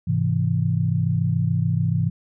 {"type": "chord", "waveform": "sine", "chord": "Ab augmented", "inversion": "none", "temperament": "equal", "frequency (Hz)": [103.83, 130.81, 164.81], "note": ["Ab2", "C3", "E3"], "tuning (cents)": [0, 0, 0], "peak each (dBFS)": [-23, -23, -22], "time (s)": [0.07, 2.1], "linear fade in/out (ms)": 10, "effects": []}